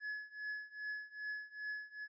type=tone with tremolo; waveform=triangle; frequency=1700 Hz; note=G#6; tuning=40 cents sharp; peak=-36 dBFS; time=0-2.08 s; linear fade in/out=50 ms; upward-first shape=triangle; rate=2.5 Hz; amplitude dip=95%; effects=resampled to 16000 Hz